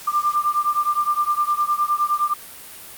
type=beating tone pair; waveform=sine; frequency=1187 / 1196.7 Hz; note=D6 / D6; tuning=+18 / +32 cents; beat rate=9.7 Hz; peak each=-20 / -21 dBFS; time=0.07-2.34 s; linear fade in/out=10 ms; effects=white hiss -39 dBFS RMS until 2.97 s + Opus 48 kbps